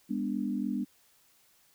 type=chord; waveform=sine; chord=G# diminished; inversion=none; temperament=equal with one note detuned; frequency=203.6 / 246.9 / 293.7 Hz; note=G#3 / B3 / D4; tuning=-34 / 0 / 0 cents; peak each=-33 / -33 / -35 dBFS; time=0.09-0.85 s; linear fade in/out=20 ms; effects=white hiss -65 dBFS RMS until 1.74 s